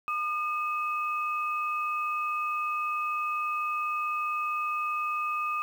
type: tone pair together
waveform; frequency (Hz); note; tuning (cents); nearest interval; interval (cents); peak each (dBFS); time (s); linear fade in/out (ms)
sine; 1211.7 / 2564; D#6 / E7; -46 / -49; octave + minor second; 1297; -28 / -35; 0.08-5.62; 0
effects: 9-bit